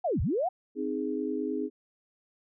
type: linear two-way sweep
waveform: sine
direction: down then up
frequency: 776 to 51.91 to 776 Hz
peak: -25 dBFS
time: 0.04-0.49 s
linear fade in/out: 10 ms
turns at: 0.21 s
type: chord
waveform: sine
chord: Ab major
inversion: first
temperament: equal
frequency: 261.6 / 311.1 / 415.3 Hz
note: C4 / Eb4 / Ab4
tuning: 0 / 0 / 0 cents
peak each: -33 dBFS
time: 0.75-1.7 s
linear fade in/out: 50 ms
effects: none